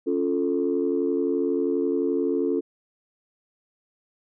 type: chord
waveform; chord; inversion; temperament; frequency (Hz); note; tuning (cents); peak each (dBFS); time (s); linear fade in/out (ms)
sine; Db augmented; none; equal; 277.2 / 349.2 / 440; Db4 / F4 / A4; 0 / 0 / 0; -25; 0.06-2.61; 20
effects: tanh soft clip ceiling -13 dBFS